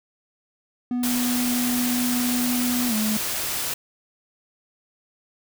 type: tone with pitch glide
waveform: triangle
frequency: 246 to 215.4 Hz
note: B3 to A3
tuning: -7 to -37 cents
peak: -20 dBFS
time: 0.91-3.17 s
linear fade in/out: 2 ms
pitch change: -230 cents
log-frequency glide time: 2.88-2.94 s
type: noise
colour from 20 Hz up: white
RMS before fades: -27 dBFS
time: 1.03-3.74 s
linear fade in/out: 5 ms
effects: none